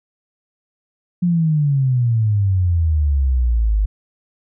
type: exponential sweep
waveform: sine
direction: down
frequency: 179.6 to 49.62 Hz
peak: -13 dBFS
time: 1.22-3.86 s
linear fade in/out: 10 ms
effects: none